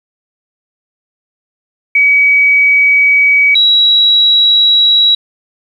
sine tone pair in turn, 2270 / 3883 Hz, C#7 / B7, +41 / -30 cents, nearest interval major sixth, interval 929 cents, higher second, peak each -5 dBFS, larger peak neither, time 1.95-3.55 / 3.55-5.15 s, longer neither, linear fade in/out 5 ms, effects 7-bit

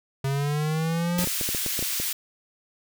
square linear sweep, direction up, 134.7 to 179.5 Hz, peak -24 dBFS, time 0.24-1.25 s, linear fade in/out 5 ms
white high-pass noise, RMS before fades -28 dBFS, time 1.18-2.13 s, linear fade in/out 5 ms, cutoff 1900 Hz, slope 12 dB/octave
clicks, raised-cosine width 2 ms, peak -19 dBFS, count 10, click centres 1.191 / 1.24 / 1.273 / 1.412 / 1.49 / 1.548 / 1.663 / 1.792 / 1.826 / 2 s
effects none

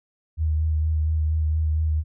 sine tone with vibrato, 78.1 Hz, D#2, 7 cents sharp, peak -19 dBFS, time 0.37-2.04 s, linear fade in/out 50 ms, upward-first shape sine, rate 4.3 Hz, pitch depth 23 cents each way, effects none

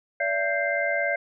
sine tone cluster, 576 / 674 / 1578 / 2086 Hz, D5 / E5 / G6 / C7, -34 / +38 / +11 / -6 cents, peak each -28 dBFS, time 0.2-1.16 s, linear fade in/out 5 ms, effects none

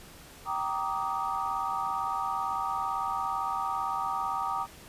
sine chord, Eb major seventh, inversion first, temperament just, 777.8 / 933.4 / 1166.7 / 1244.5 Hz, G5 / Bb5 / D6 / Eb6, -14 / +2 / -12 / 0 cents, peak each -34 dBFS, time 0.45-4.67 s, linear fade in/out 50 ms, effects pink hiss -50 dBFS RMS until 4.88 s + resampled to 32000 Hz

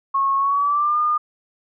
sine tone with pitch glide, 1094 to 1213.9 Hz, C#6 to D#6, -23 to -43 cents, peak -16 dBFS, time 0.14-1.18 s, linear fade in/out 10 ms, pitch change +180 cents, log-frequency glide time 0.37-0.99 s, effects none

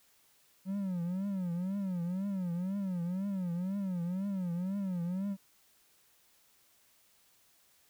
triangle tone with vibrato, 185.2 Hz, F#3, 2 cents sharp, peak -30 dBFS, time 0.65-5.37 s, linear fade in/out 50 ms, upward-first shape triangle, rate 2 Hz, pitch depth 170 cents each way, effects white hiss -67 dBFS RMS until 7.89 s

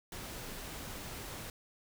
pink noise, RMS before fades -44 dBFS, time 0.12-1.5 s, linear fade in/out 2 ms, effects none

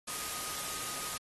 sine tone in noise, 1244.5 Hz, D#6, in tune, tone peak -47 dBFS, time 0.07-1.18 s, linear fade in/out 10 ms, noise white, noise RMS -38 dBFS, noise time 0.07-1.18 s, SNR -12 dB, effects AAC 32 kbps

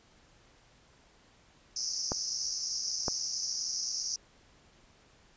pink band-pass noise, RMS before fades -35 dBFS, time 1.76-4.16 s, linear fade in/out 2 ms, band 5000 to 6200 Hz, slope 96 dB/octave
clicks, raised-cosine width 1 ms, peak -17 dBFS, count 2, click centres 2.119 / 3.082 s
effects pink hiss -62 dBFS RMS until 5.36 s + resampled to 16000 Hz

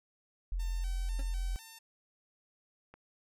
sine tone, 43.65 Hz, F1, in tune, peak -31 dBFS, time 0.52-1.56 s, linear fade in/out 0 ms
5% pulse tone with vibrato, 830.6 Hz, G#5, in tune, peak -38 dBFS, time 0.59-1.79 s, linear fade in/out 10 ms, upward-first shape square, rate 2 Hz, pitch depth 140 cents each way
25% pulse tone with exponential decay, 273 Hz, C#4, 26 cents flat, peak -38 dBFS, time 1.19-1.27 s, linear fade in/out 2 ms, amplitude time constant 16 ms
click, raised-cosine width 0.5 ms, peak -37 dBFS, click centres 2.94 s
effects none

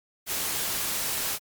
white noise, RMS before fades -29 dBFS, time 0.26-1.39 s, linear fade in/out 50 ms, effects Opus 48 kbps

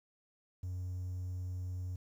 triangle tone, 91 Hz, F#2, 28 cents flat, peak -34 dBFS, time 0.63-1.96 s, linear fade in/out 5 ms, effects tanh soft clip ceiling -31 dBFS + 11-bit

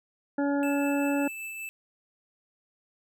harmonic tone, 283.4 Hz, C#4, 38 cents sharp, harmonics 1 / 2 / 3 / 5 / 6, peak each -25 / -31 / -35 / -39 / -41 dBFS, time 0.38-1.28 s, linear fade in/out 5 ms
square tone with tremolo, 2637 Hz, E7, in tune, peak -35 dBFS, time 0.63-1.69 s, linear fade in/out 0 ms, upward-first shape triangle, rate 5.2 Hz, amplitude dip 30%
effects none

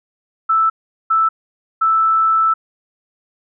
sine tone bursts at uneven times, 1318.5 Hz, E6, in tune, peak -11 dBFS, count 3, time 0.49-0.7 / 1.1-1.29 / 1.81-2.54 s, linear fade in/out 10 ms, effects none

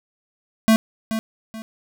square tone with echo, 221.7 Hz, A3, 13 cents sharp, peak -12 dBFS, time 0.68-0.76 s, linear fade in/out 0 ms, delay 430 ms, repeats 2, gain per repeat -10 dB, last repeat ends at 1.62 s, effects none

